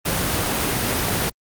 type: noise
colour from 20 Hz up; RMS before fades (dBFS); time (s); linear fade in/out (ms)
pink; -21; 0.05-1.3; 10
effects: high-pass 60 Hz 12 dB/octave + Opus 24 kbps